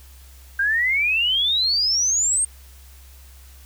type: exponential sweep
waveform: sine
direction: up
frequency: 1568 to 8690 Hz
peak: -17 dBFS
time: 0.59-2.45 s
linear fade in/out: 5 ms
effects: added 66 Hz sine -43 dBFS peak until 3.65 s + white hiss -51 dBFS RMS until 3.65 s